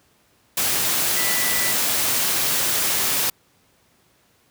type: tone in noise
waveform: sine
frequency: 1975.5 Hz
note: B6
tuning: in tune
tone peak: -27 dBFS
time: 1.16-1.72 s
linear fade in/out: 5 ms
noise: white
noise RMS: -21 dBFS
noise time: 0.57-3.3 s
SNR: -9 dB
effects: pink hiss -60 dBFS RMS until 4.5 s + high-pass 80 Hz 12 dB/octave